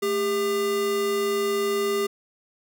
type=tone pair together; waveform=square; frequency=220.3 / 401 Hz; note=A3 / G4; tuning=+2 / +39 cents; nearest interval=minor seventh; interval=1037 cents; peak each=-35 / -23 dBFS; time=0.02-2.07 s; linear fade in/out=10 ms; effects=none